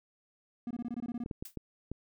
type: tone bursts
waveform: triangle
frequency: 238.8 Hz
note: A#3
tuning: 42 cents sharp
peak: -32 dBFS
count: 10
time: 0.67-1.238 s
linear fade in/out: 2 ms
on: 37 ms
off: 22 ms
type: clicks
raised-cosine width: 3 ms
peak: -25 dBFS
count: 5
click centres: 1.261 / 1.312 / 1.425 / 1.573 / 1.916 s
type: noise with exponential decay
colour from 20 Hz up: blue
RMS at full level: -40 dBFS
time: 1.45-1.56 s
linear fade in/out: 5 ms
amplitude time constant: 22 ms
effects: none